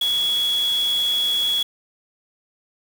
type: tone in noise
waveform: sine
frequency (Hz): 3358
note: G#7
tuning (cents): +18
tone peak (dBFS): -18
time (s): 0.01-1.63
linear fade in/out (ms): 5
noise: white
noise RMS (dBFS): -34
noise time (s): 0.01-1.63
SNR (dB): +13
effects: none